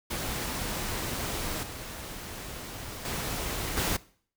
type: noise with level steps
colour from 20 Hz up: pink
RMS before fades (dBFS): -33 / -40 / -33 / -28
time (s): 0.1-3.97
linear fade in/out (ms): 10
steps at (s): 1.63 / 3.05 / 3.77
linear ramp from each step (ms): 2
effects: noise-tail reverb RT60 0.5 s tail -20 dB re dry